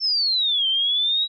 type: exponential two-way sweep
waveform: sine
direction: down then up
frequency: 5390 to 3100 to 3873 Hz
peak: -18 dBFS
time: 0-1.28 s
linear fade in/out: 50 ms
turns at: 0.68 s
effects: none